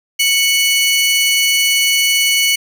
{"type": "tone pair together", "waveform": "sawtooth", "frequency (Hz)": [2217, 2962], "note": ["C#7", "F#7"], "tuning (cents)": [0, 1], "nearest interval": "perfect fourth", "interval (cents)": 501, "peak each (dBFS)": -11, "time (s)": [0.19, 2.56], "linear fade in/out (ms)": 10, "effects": []}